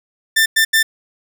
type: tone bursts at uneven times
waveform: sawtooth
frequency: 1785 Hz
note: A6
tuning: 24 cents sharp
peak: -7 dBFS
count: 3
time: 0.36-0.46 / 0.56-0.65 / 0.73-0.83 s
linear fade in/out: 10 ms
effects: none